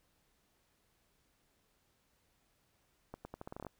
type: accelerating click train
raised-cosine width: 1 ms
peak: -30 dBFS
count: 11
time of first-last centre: 3.14-3.667 s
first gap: 110 ms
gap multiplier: 0.82
effects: pink hiss -75 dBFS RMS until 3.79 s